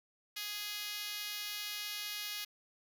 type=tone with high-pass filter; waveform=5% pulse; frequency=415.3 Hz; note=G#4; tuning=in tune; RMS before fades=-41 dBFS; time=0.36-2.45 s; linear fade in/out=10 ms; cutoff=2300 Hz; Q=0.69; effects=none